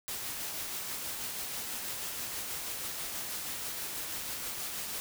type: noise with tremolo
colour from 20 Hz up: white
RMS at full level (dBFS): -37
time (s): 0.08-5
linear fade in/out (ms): 0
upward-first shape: sine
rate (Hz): 6.2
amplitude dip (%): 25
effects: none